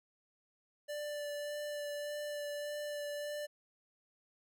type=tone with vibrato; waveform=square; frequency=587.3 Hz; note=D5; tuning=in tune; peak=-39 dBFS; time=0.88-3.47 s; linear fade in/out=20 ms; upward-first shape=sine; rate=1.7 Hz; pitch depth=12 cents each way; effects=none